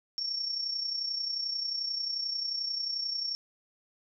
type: tone with amplitude modulation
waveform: sine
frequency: 5480 Hz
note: F8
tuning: 34 cents flat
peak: -28 dBFS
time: 0.18-3.35 s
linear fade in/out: 0 ms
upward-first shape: sine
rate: 31.3 Hz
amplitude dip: 55%
effects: none